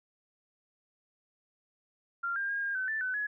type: tone with pitch steps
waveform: sine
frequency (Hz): 1387 / 1600 / 1624 / 1614 / 1522 / 1763 / 1510 / 1687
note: F6 / G6 / G#6 / G#6 / F#6 / A6 / F#6 / G#6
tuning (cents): -12 / +35 / -39 / -50 / +48 / +3 / +35 / +27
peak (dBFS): -30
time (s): 2.23-3.27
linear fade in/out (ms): 10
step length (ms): 130
effects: none